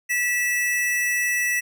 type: tone pair together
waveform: square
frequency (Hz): 1953 / 2627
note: B6 / E7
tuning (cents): -20 / -7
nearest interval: perfect fourth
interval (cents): 513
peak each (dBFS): -22 / -28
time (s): 0.09-1.61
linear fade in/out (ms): 20
effects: none